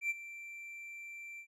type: tone with ADSR envelope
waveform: triangle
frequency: 2349 Hz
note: D7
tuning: in tune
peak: -27 dBFS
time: 0.01-1.47 s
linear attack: 89 ms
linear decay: 29 ms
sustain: -16 dB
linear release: 79 ms
effects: tanh soft clip ceiling -23 dBFS + resampled to 32000 Hz